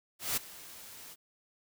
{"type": "noise with ADSR envelope", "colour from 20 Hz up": "white", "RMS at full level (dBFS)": -30, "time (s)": [0.19, 1.16], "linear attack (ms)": 180, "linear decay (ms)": 11, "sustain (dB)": -19, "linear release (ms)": 34, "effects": []}